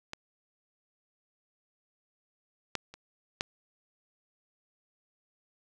clicks, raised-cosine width 0.2 ms, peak -20 / -13 / -29 / -12 dBFS, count 4, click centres 0.134 / 2.753 / 2.94 / 3.409 s, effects none

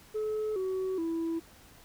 sine tone with pitch steps, 430 / 376.5 / 329.7 Hz, A4 / F#4 / E4, -40 / +30 / 0 cents, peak -27 dBFS, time 0.14-1.4 s, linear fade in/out 20 ms, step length 420 ms, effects tanh soft clip ceiling -28 dBFS + pink hiss -56 dBFS RMS until 1.84 s

